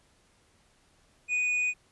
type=tone with tanh clipping; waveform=sine; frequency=2474 Hz; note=D#7; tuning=10 cents flat; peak=-26 dBFS; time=1.28-1.74 s; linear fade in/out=50 ms; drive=5 dB; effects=pink hiss -65 dBFS RMS until 1.91 s + resampled to 24000 Hz

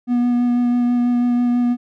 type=tone with vibrato; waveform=triangle; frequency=242.9 Hz; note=B3; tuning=29 cents flat; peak=-12 dBFS; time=0.07-1.77 s; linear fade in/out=50 ms; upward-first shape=sine; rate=6.1 Hz; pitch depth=12 cents each way; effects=none

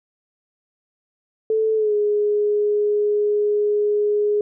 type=tone with pitch glide; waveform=sine; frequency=439 to 416.3 Hz; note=A4 to G#4; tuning=-4 to +4 cents; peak=-16 dBFS; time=1.5-4.41 s; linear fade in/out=2 ms; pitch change=-92 cents; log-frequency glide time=1.75-1.94 s; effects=none

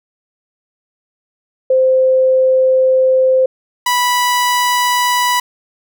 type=tone pair in turn; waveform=sine / sawtooth; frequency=520 / 984.1 Hz; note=C5 / B5; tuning=-11 / -6 cents; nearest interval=major seventh; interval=1105 cents; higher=second; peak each=-8 dBFS; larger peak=neither; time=1.7-3.46 / 3.86-5.4 s; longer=first; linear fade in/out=5 ms; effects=none

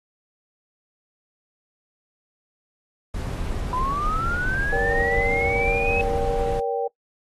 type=noise; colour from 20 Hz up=brown; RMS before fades=-27 dBFS; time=3.14-6.6 s; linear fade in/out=5 ms
type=linear sweep; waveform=sine; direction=up; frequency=990 to 2580 Hz; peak=-23 dBFS; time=3.73-6.01 s; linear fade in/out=0 ms
type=chord; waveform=sine; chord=G diminished; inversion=first; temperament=just; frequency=470.4 / 564.5 / 784 Hz; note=Bb4 / Db5 / G5; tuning=+16 / +31 / 0 cents; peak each=-24 / -29 / -27 dBFS; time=4.72-6.88 s; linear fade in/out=10 ms
effects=noise-tail reverb RT60 0.1 s tail -22 dB re dry + AAC 32 kbps

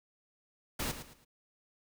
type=noise with echo; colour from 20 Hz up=pink; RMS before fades=-35 dBFS; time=0.79-0.92 s; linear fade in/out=10 ms; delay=110 ms; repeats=3; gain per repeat=-10 dB; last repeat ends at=1.25 s; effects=none

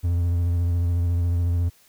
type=tone with vibrato; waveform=triangle; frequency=86.5 Hz; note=F2; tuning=16 cents flat; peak=-17 dBFS; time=0.03-1.7 s; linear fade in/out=20 ms; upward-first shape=triangle; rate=14 Hz; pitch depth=37 cents each way; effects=white hiss -57 dBFS RMS until 1.88 s

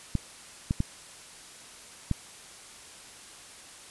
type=clicks; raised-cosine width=5 ms; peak=-13 dBFS; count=4; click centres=0.153 / 0.709 / 0.804 / 2.113 s; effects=white hiss -48 dBFS RMS until 3.9 s + resampled to 24000 Hz

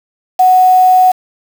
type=tone with quantisation; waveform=sine; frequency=740 Hz; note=F#5; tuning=in tune; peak=-4 dBFS; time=0.39-1.12 s; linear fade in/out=10 ms; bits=4; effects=none

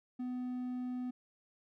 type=tone; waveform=triangle; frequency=250 Hz; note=B3; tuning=21 cents sharp; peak=-34 dBFS; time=0.19-1.11 s; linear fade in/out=10 ms; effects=none

